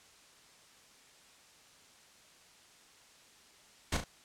pink noise with echo, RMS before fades -31 dBFS, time 3.92-3.97 s, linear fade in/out 5 ms, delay 36 ms, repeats 2, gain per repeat -7 dB, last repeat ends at 4.042 s, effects white hiss -60 dBFS RMS until 4.24 s + low-pass 8000 Hz 12 dB/octave

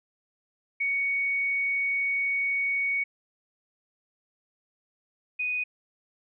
sine tone pair in turn, 2232 / 2487 Hz, C#7 / D#7, +11 / -1 cents, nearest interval major second, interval 188 cents, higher second, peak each -24 / -26 dBFS, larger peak first, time 0.8-3.04 / 5.39-5.64 s, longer first, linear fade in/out 10 ms, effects none

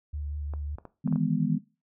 sine tone with vibrato, 73.42 Hz, D2, in tune, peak -31 dBFS, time 0.13-0.76 s, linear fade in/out 10 ms, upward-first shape sine, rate 5.3 Hz, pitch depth 21 cents each way
clicks, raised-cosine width 1 ms, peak -28 dBFS, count 6, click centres 0.537 / 0.785 / 0.853 / 1.076 / 1.126 / 1.159 s
sine chord, E major seventh, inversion third, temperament just, 154.51 / 164.81 / 206 / 247.2 Hz, D#3 / E3 / G#3 / B3, -12 / 0 / -14 / +2 cents, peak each -29 dBFS, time 1.04-1.59 s, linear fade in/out 20 ms
effects noise-tail reverb RT60 0.3 s tail -17 dB re dry

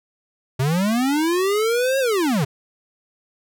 square linear two-way sweep, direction up then down, 124.3 to 548 to 124.3 Hz, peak -18 dBFS, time 0.59-2.45 s, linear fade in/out 10 ms, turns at 1.99 s, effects none

